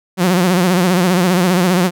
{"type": "tone with vibrato", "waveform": "sawtooth", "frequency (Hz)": 180.5, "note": "F#3", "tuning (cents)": -43, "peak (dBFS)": -7, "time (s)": [0.17, 1.91], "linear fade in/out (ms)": 50, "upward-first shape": "sine", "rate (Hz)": 15, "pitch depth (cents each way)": 90, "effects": []}